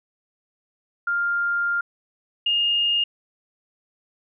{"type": "tone pair in turn", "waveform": "sine", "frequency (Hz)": [1400, 2836], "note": ["F6", "F7"], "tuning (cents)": [4, 26], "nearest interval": "octave", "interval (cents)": 1222, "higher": "second", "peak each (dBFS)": [-20, -18], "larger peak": "second", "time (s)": [[1.07, 1.81], [2.46, 3.04]], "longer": "first", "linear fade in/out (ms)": 5, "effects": []}